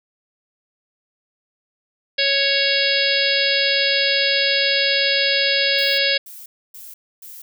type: harmonic tone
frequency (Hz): 554.4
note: C#5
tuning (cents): 0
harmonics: 1 / 3 / 4 / 5 / 6 / 7 / 8 / 9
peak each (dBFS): -24 / -24 / -24 / -24 / -24 / -24 / -24 / -24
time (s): 2.18-6.18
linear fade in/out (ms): 10
type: noise bursts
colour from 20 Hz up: violet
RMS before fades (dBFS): -38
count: 4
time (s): 5.78-7.42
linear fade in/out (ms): 5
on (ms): 200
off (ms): 280
effects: none